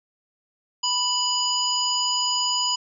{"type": "harmonic tone", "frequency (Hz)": 987.8, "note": "B5", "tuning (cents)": 0, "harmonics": [1, 3, 5, 7], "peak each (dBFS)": [-27, -26, -25, -28], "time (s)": [0.83, 2.76], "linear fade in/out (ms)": 10, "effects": []}